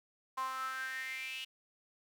sawtooth tone with high-pass filter sweep, 261.6 Hz, C4, in tune, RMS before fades -40 dBFS, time 0.37-1.45 s, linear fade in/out 10 ms, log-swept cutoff 1000 to 2900 Hz, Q 9, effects none

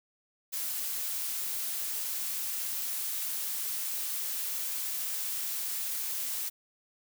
blue noise, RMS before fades -34 dBFS, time 0.52-6.5 s, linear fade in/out 20 ms, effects none

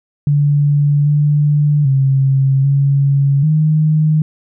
sine tone with pitch steps, 145 / 147.5 / 135.3 / 139.5 / 154.7 Hz, D3 / D3 / C#3 / C#3 / D#3, -22 / +8 / -42 / +11 / -10 cents, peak -9 dBFS, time 0.27-4.22 s, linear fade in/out 2 ms, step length 790 ms, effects none

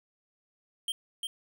square tone with echo, 3147 Hz, G7, 6 cents sharp, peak -30 dBFS, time 0.88-0.92 s, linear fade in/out 2 ms, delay 350 ms, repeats 1, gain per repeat -3 dB, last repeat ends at 1.27 s, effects none

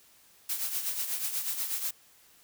blue noise with tremolo, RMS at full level -30 dBFS, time 0.49-1.91 s, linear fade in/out 5 ms, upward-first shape triangle, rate 8.2 Hz, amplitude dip 65%, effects white hiss -60 dBFS RMS until 2.43 s

